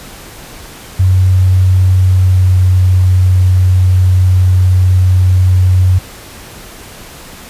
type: tone with pitch glide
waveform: sine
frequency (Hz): 92.9 to 92.05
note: F#2 to F#2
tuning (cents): +7 to -8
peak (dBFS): -5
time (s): 0.99-5.99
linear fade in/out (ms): 10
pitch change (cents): -15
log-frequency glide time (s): 2-2.62
effects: pink hiss -32 dBFS RMS until 7.49 s + resampled to 32000 Hz